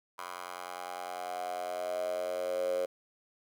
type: tone with high-pass filter sweep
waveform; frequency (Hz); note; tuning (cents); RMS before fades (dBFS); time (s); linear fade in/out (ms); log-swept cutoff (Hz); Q
10% pulse; 90; F#2; -47; -36; 0.18-2.86; 10; 960 to 520; 9.9
effects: none